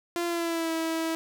sawtooth tone with pitch glide, 344.2 to 325.4 Hz, F4 to E4, -25 to -22 cents, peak -23 dBFS, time 0.16-1.15 s, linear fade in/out 0 ms, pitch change -97 cents, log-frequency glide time 0.26-0.72 s, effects none

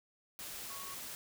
sine tone in noise, 1108.7 Hz, C#6, in tune, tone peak -49 dBFS, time 0.7-0.94 s, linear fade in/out 0 ms, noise white, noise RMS -45 dBFS, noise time 0.39-1.15 s, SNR -7 dB, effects none

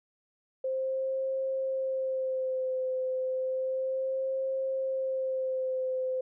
sine tone with vibrato, 523.3 Hz, C5, in tune, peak -28 dBFS, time 0.64-6.21 s, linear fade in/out 5 ms, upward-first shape sine, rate 0.32 Hz, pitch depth 25 cents each way, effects none

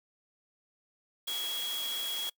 sine tone in noise, 3322 Hz, G#7, in tune, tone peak -33 dBFS, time 1.27-2.3 s, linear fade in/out 10 ms, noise white, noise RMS -40 dBFS, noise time 1.27-2.3 s, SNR +4 dB, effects noise-tail reverb RT60 0.1 s tail -24 dB re dry + high-pass 300 Hz 12 dB/octave

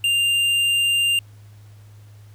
triangle tone with tanh clipping, 2794 Hz, F7, in tune, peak -18 dBFS, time 0.04-1.19 s, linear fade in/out 2 ms, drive 14 dB, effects added 104 Hz sine -42 dBFS peak until 2.34 s + pink hiss -57 dBFS RMS until 2.34 s

